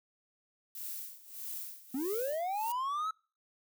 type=noise with tremolo; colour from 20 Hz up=violet; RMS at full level=-40 dBFS; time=0.75-2.72 s; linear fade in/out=2 ms; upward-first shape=sine; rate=1.6 Hz; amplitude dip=85%
type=linear sweep; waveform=triangle; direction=up; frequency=247 to 1318.5 Hz; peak=-30 dBFS; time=1.94-3.11 s; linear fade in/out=5 ms
effects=noise-tail reverb RT60 0.4 s tail -26 dB re dry